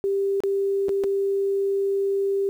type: tone with dropouts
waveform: sine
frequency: 394.5 Hz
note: G4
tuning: 11 cents sharp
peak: -20 dBFS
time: 0.04-2.49 s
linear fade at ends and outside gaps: 0 ms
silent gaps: 0.404-0.436 / 0.884-0.892 / 1.037-1.041 s
effects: 9-bit